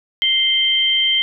sine tone pair together, 2093 / 3136 Hz, C7 / G7, 0 / 0 cents, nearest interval perfect fifth, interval 700 cents, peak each -21 / -14 dBFS, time 0.22-1.22 s, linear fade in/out 0 ms, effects none

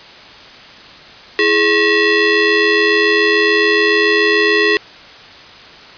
sawtooth ring-modulated tone, 751 Hz, F#5, 26 cents sharp, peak -3 dBFS, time 1.39-4.77 s, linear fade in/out 0 ms, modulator 1170 Hz, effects white hiss -37 dBFS RMS until 5.97 s + resampled to 11025 Hz

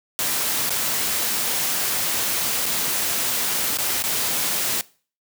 white noise with dropouts, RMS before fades -23 dBFS, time 0.19-4.81 s, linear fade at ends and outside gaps 0 ms, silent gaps 0.695-0.705 / 2.658-2.663 / 3.772-3.786 / 4.023-4.039 s, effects noise-tail reverb RT60 0.4 s tail -21 dB re dry + high-pass 100 Hz 12 dB/octave

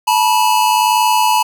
square tone pair together, 870 / 971.3 Hz, A5 / B5, -20 / -29 cents, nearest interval major second, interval 191 cents, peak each -14 / -14 dBFS, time 0.07-1.43 s, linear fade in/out 10 ms, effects none

